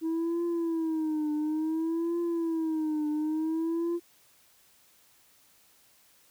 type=tone with vibrato; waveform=sine; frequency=321.1 Hz; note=E4; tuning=45 cents flat; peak=-24 dBFS; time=0.01-4 s; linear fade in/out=50 ms; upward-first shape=triangle; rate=0.57 Hz; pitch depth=120 cents each way; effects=tanh soft clip ceiling -26 dBFS + white hiss -62 dBFS RMS until 6.3 s